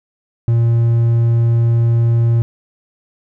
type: tone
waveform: triangle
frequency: 116.54 Hz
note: A#2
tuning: in tune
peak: -8 dBFS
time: 0.48-2.42 s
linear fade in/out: 0 ms
effects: none